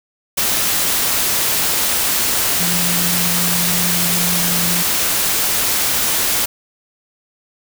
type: tone in noise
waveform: sine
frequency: 174.61 Hz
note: F3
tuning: in tune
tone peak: -22 dBFS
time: 2.6-4.83 s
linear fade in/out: 10 ms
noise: white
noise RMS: -17 dBFS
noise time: 0.37-6.46 s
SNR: -8 dB
effects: none